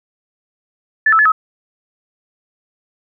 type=tone with pitch steps; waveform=sine; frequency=1746 / 1312 / 1719 / 1281 Hz; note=A6 / E6 / A6 / E6; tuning=-14 / -9 / -41 / -50 cents; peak=-8 dBFS; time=1.06-1.32 s; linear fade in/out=5 ms; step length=65 ms; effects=none